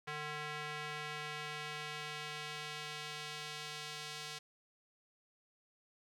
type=tone with band-pass filter sweep; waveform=square; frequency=150.6 Hz; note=D3; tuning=44 cents sharp; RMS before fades=-44 dBFS; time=0.07-4.39 s; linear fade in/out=10 ms; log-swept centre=1900 to 4300 Hz; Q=1; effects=none